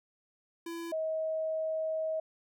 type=tone pair in turn; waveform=square / sine; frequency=335.7 / 635.5 Hz; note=E4 / D#5; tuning=+32 / +36 cents; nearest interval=major seventh; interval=1104 cents; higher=second; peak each=-38 / -30 dBFS; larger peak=second; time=0.66-0.92 / 0.92-2.2 s; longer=second; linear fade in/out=5 ms; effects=none